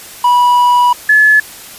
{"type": "tone pair in turn", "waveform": ["triangle", "sine"], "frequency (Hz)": [977, 1717.3], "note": ["B5", "A6"], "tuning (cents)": [-19, -43], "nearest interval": "minor seventh", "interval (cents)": 976, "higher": "second", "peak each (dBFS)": -4, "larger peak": "neither", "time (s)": [[0.24, 0.93], [1.09, 1.4]], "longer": "first", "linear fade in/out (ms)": 5, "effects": ["white hiss -32 dBFS RMS until 1.78 s", "resampled to 32000 Hz"]}